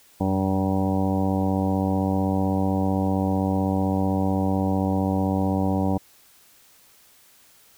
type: harmonic tone with a mistuned harmonic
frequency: 95.7 Hz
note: G2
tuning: 41 cents flat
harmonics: 1 / 2 / 3 / 4 / 5 / 6 / 7 / 8 / 9 / 10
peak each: -26 / -24 / -26 / -37 / -33 / -32 / -40 / -31 / -39 / -36 dBFS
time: 0.2-5.98 s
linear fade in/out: 10 ms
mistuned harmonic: 1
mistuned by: -68 cents
effects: white hiss -55 dBFS RMS until 7.77 s